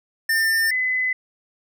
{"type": "tone pair in turn", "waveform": ["square", "sine"], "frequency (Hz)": [1799, 2019], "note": ["A6", "B6"], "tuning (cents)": [38, 38], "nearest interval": "major second", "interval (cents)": 200, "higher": "second", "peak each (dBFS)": [-18, -19], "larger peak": "first", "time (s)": [[0.29, 0.71], [0.71, 1.13]], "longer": "neither", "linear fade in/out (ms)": 5, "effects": []}